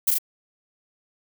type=noise with echo; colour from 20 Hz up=violet; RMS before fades=-18 dBFS; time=0.07-0.11 s; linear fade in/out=10 ms; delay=38 ms; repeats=2; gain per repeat=-2 dB; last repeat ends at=0.186 s; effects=none